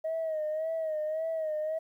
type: tone with vibrato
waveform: sine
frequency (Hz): 631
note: D#5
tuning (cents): +24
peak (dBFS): -28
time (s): 0.04-1.79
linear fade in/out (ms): 10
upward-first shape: sine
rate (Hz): 1.8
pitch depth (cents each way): 58
effects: tanh soft clip ceiling -26 dBFS + 11-bit